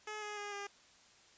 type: tone with pitch steps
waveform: 10% pulse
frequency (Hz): 425.8 / 418.2 / 410.8 / 403.5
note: G#4 / G#4 / G#4 / G#4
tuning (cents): +43 / +12 / -19 / -50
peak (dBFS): -33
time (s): 0.07-0.67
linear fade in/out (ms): 5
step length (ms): 150
effects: white hiss -63 dBFS RMS until 1.37 s + resampled to 16000 Hz